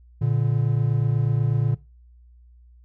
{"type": "tone pair together", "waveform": "triangle", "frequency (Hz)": [116, 144.21], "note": ["A#2", "D3"], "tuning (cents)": [-8, -31], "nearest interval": "major third", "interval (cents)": 377, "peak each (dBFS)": [-19, -20], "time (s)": [0.21, 1.75], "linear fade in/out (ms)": 10, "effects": ["noise-tail reverb RT60 0.3 s tail -21 dB re dry", "added 60 Hz sine -48 dBFS peak until 2.84 s"]}